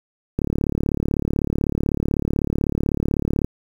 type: click train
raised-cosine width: 3 ms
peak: -7 dBFS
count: 111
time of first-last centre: 0.39-3.446 s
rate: 36 Hz
effects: 7-bit